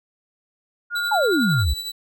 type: tone with vibrato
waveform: sine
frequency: 1414 Hz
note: F6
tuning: 21 cents sharp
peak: -22 dBFS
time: 0.9-1.65 s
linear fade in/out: 50 ms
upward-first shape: square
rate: 2.4 Hz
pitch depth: 10 cents each way
type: tone with tremolo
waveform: 40% pulse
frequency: 3951 Hz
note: B7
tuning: in tune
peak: -25 dBFS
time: 0.95-1.92 s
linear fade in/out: 10 ms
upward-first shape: sine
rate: 11 Hz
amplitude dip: 50%
type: exponential sweep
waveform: sine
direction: down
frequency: 921 to 61.1 Hz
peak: -17 dBFS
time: 1.11-1.74 s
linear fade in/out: 10 ms
effects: none